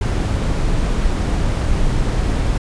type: noise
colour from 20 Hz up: brown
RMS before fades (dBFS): -17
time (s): 0.01-2.58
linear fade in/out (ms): 5
effects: resampled to 22050 Hz